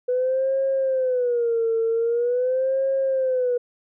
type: tone with vibrato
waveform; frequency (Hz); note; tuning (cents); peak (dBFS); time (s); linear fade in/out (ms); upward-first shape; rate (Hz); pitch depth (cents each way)
sine; 493.9; B4; 0; -18; 0.08-3.58; 10; sine; 0.44; 150
effects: tanh soft clip ceiling -14 dBFS